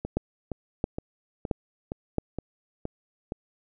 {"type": "two click trains", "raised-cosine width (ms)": 2, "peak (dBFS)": [-18, -11], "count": [8, 4], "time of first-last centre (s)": [[0.05, 3.321], [0.17, 2.183]], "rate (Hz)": [2.14, 1.49], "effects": []}